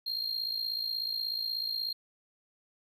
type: tone with amplitude modulation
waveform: triangle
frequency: 4214 Hz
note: C8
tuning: 12 cents sharp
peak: -27 dBFS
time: 0.06-1.93 s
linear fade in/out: 10 ms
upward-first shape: sine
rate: 56.5 Hz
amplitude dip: 70%
effects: none